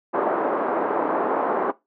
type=band-pass noise; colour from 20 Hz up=pink; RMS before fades=-23 dBFS; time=0.13-1.72 s; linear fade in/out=20 ms; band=310 to 1200 Hz; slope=24 dB/octave; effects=noise-tail reverb RT60 0.2 s tail -20 dB re dry